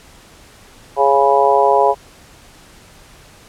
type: harmonic tone with a mistuned harmonic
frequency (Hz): 138.59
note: C#3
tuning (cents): 0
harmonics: 3 / 4 / 5 / 6 / 7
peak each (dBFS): -16 / -16 / -16 / -16 / -16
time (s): 0.96-1.95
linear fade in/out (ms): 50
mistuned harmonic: 7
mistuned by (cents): +21
effects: pink hiss -44 dBFS RMS until 3.48 s + low-pass 11000 Hz 12 dB/octave